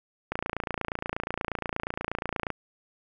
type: click train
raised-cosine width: 0.5 ms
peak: -14 dBFS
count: 63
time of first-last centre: 0.32-2.503 s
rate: 28.4 Hz
effects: none

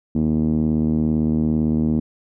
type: tone with low-pass filter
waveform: 5% pulse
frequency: 77.78 Hz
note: D#2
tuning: in tune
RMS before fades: -19 dBFS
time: 0.15-2 s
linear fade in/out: 5 ms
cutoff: 240 Hz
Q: 2.9
effects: none

